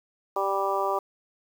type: harmonic tone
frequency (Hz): 196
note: G3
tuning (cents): 0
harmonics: 2 / 3 / 4 / 5 / 6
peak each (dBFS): -30 / -30 / -30 / -30 / -30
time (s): 0.36-0.99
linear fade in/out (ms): 5
effects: 8-bit